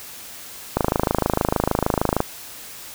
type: click train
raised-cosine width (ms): 1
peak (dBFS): -3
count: 39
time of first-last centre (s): 0.77-2.204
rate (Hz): 26.5
effects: white hiss -38 dBFS RMS until 2.94 s